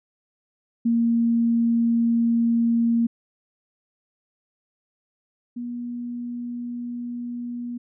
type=tone pair in turn; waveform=sine; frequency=232.5 / 241 Hz; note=A#3 / B3; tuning=-4 / -42 cents; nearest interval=minor second; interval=62 cents; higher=second; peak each=-17 / -28 dBFS; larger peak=first; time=0.85-3.07 / 5.56-7.78 s; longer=neither; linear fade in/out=10 ms; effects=none